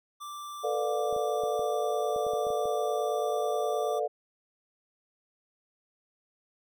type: tone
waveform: square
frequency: 1174.7 Hz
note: D6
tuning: in tune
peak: -39 dBFS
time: 0.2-4 s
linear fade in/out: 20 ms
type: chord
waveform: sine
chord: B half-diminished seventh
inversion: third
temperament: just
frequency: 444.5 / 493.9 / 592.7 / 711.2 Hz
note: A4 / B4 / D5 / F5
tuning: +18 / 0 / +16 / +31 cents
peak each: -31 / -35 / -32 / -32 dBFS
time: 0.63-4.08 s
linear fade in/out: 20 ms
type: clicks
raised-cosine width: 2 ms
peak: -32 dBFS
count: 10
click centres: 1.127 / 1.164 / 1.436 / 1.594 / 2.162 / 2.266 / 2.335 / 2.468 / 2.504 / 2.656 s
effects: none